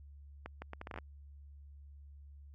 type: accelerating click train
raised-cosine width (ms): 0.5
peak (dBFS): -28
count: 10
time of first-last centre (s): 0.46-0.986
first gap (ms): 160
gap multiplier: 0.71
effects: added 71 Hz sine -51 dBFS peak until 2.54 s + AAC 48 kbps